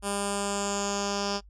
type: tone with low-pass filter sweep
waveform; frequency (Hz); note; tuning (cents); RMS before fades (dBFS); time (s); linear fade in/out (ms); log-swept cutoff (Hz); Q
10% pulse; 201; G3; +44; -30; 0.02-1.41; 50; 9700 to 5400; 5.1
effects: noise-tail reverb RT60 0.1 s tail -23 dB re dry + added 50 Hz sine -49 dBFS peak until 1.49 s